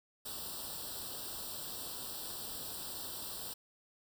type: noise with comb filter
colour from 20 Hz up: white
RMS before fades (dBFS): -43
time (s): 0.25-3.54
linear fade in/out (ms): 10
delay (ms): 0.23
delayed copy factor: +0.95
effects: none